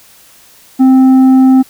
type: tone with tanh clipping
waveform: sine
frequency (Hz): 261.6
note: C4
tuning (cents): 0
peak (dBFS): -4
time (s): 0.79-1.63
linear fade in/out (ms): 20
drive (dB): 6
effects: white hiss -42 dBFS RMS until 1.69 s